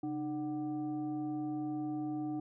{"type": "tone with frequency modulation", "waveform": "sine", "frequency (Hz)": 304.1, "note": "D#4", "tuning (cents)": -40, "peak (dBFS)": -34, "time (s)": [0.03, 2.4], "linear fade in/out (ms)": 5, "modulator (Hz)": 439, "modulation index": 0.56, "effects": []}